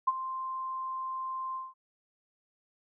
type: tone with ADSR envelope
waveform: sine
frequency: 1046.5 Hz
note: C6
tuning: in tune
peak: -20 dBFS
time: 0.07-1.74 s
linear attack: 11 ms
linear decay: 33 ms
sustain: -13 dB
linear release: 190 ms
effects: none